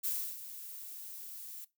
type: noise with ADSR envelope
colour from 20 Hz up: violet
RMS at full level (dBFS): -33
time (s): 0.03-1.65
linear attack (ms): 24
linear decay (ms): 310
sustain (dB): -13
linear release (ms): 10
effects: noise-tail reverb RT60 0.2 s tail -18 dB re dry